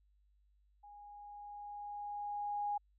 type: tone with level ramp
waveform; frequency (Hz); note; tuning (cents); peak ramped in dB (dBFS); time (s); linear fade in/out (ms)
sine; 823; G#5; -16; -53 to -33; 0.83-2.78; 10
effects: added 50 Hz sine -68 dBFS peak until 2.98 s